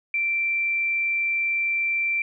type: tone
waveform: sine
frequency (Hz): 2349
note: D7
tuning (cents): 0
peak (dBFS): -21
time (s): 0.14-2.22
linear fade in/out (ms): 2
effects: none